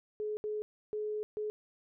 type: tone bursts at uneven times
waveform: sine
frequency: 424.5 Hz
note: G#4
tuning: 38 cents sharp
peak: -33 dBFS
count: 4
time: 0.2-0.37 / 0.44-0.62 / 0.93-1.23 / 1.37-1.5 s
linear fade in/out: 0 ms
effects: none